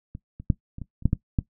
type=clicks; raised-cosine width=5 ms; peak=-24 / -26 / -7 / -25 / -22 / -30 / -7 / -9 / -9 dBFS; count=9; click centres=0.151 / 0.4 / 0.502 / 0.784 / 0.817 / 1.024 / 1.056 / 1.131 / 1.388 s; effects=noise-tail reverb RT60 0.1 s tail -17 dB re dry